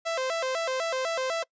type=tone with vibrato; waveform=sawtooth; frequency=587.3 Hz; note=D5; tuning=in tune; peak=-23 dBFS; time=0.05-1.44 s; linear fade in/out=20 ms; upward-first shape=square; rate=4 Hz; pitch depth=210 cents each way; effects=noise-tail reverb RT60 0.1 s tail -25 dB re dry + resampled to 16000 Hz